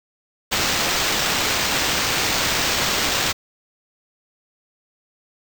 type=noise with sample-and-hold; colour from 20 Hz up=white; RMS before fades=-21 dBFS; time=0.51-3.33 s; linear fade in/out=20 ms; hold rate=11025 Hz; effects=none